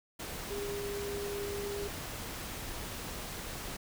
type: tone in noise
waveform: sine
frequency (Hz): 404.9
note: G#4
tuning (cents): -44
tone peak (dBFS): -36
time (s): 0.5-1.88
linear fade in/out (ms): 10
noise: pink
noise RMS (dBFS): -41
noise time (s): 0.19-3.77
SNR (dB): +2
effects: none